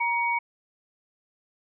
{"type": "tone pair together", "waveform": "sine", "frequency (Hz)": [944, 2245], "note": ["A#5", "C#7"], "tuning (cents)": [22, 21], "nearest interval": "octave + minor third", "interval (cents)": 1499, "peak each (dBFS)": [-25, -26], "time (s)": [0, 0.39], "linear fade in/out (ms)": 10, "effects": []}